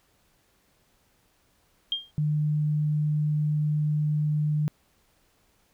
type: tone with exponential decay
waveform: sine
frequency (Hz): 3208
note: G7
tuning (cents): +39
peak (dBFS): -21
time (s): 1.92-2.11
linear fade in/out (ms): 1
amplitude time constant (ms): 41
type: tone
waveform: sine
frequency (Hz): 150.7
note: D3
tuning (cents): +45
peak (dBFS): -22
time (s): 2.18-4.68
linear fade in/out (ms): 0
effects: pink hiss -66 dBFS RMS until 5.73 s